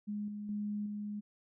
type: tone with level steps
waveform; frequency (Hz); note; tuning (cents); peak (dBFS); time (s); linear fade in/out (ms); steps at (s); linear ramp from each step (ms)
sine; 207.7; G#3; 0; -35 / -39 / -34 / -37; 0.07-1.21; 20; 0.28 / 0.49 / 0.86; 2
effects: none